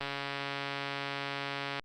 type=click train; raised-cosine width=0.3 ms; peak=-19 dBFS; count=251; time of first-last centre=0.01-1.796 s; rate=140 Hz; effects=Opus 32 kbps